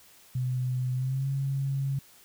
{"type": "tone with pitch glide", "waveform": "sine", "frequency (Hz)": [126.9, 136.8], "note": ["B2", "C#3"], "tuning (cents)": [47, -23], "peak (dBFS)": -26, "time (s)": [0.35, 1.99], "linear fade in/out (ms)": 5, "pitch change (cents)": 130, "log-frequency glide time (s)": [0.93, 1.28], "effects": ["white hiss -56 dBFS RMS until 2.24 s"]}